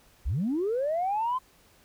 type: linear sweep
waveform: sine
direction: up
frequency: 41.2 to 1046.5 Hz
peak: -24 dBFS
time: 0.25-1.39 s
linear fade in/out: 20 ms
effects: tanh soft clip ceiling -21 dBFS + pink hiss -60 dBFS RMS until 1.84 s